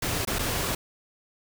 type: noise with dropouts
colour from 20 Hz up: pink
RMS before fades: -28 dBFS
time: 0.02-0.75 s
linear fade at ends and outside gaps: 5 ms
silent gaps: 0.251-0.273 / 0.387-0.39 s
effects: none